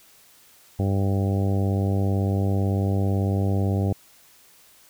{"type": "harmonic tone", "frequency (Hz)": 98, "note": "G2", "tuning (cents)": 0, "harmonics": [1, 2, 3, 4, 5, 6, 7, 8], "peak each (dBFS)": [-21, -27, -31, -33, -35, -37, -38, -39], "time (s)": [0.79, 3.93], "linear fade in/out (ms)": 5, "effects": ["white hiss -54 dBFS RMS until 4.89 s"]}